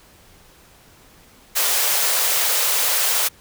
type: high-pass noise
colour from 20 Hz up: white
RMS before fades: -19 dBFS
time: 1.55-3.29 s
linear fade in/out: 20 ms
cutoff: 410 Hz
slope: 48 dB/octave
effects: pink hiss -50 dBFS RMS until 3.4 s